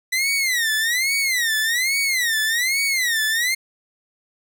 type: tone with vibrato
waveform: sawtooth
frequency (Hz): 1975.5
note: B6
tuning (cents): 0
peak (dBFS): -15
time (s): 0.12-3.55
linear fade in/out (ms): 10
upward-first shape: sine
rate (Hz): 1.2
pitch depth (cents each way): 220
effects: none